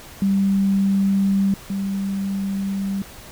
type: tone pair in turn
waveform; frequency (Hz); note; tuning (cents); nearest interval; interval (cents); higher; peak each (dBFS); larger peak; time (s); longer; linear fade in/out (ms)
sine; 196 / 196; G3 / G3; 0 / 0; unison; 0; neither; -15 / -21; first; 0.22-1.54 / 1.7-3.02; neither; 2
effects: pink hiss -41 dBFS RMS until 3.31 s